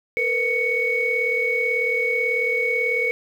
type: tone cluster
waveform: sine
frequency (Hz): 456.6 / 494.8 / 2226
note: A#4 / B4 / C#7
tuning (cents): -36 / +3 / +7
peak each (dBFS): -26 / -26 / -20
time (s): 0.17-3.11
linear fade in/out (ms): 0
effects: tanh soft clip ceiling -10 dBFS + 8-bit